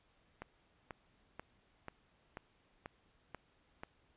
click train, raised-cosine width 0.5 ms, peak -29 dBFS, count 8, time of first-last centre 0.42-3.835 s, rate 2.05 Hz, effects pink hiss -72 dBFS RMS until 4.16 s + resampled to 8000 Hz

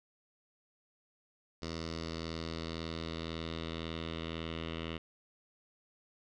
10% pulse tone with low-pass filter sweep, 81.9 Hz, E2, 11 cents flat, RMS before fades -40 dBFS, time 1.62-4.98 s, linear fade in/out 5 ms, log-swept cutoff 5000 to 3100 Hz, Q 3.4, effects none

